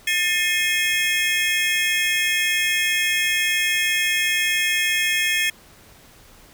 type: tone cluster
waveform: square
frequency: 1783 / 2135 / 2522 / 3295 Hz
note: A6 / C7 / D#7 / G#7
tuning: +22 / +34 / +23 / -14 cents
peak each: -25 dBFS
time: 0.07-5.5 s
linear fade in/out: 5 ms
effects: pink hiss -49 dBFS RMS until 6.53 s